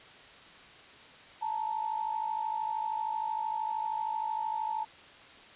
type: tone pair together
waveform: sine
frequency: 870 / 923 Hz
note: A5 / A#5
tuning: -20 / -17 cents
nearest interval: minor second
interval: 103 cents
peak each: -32 / -35 dBFS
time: 1.41-4.85 s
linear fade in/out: 20 ms
effects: white hiss -52 dBFS RMS until 5.55 s + resampled to 8000 Hz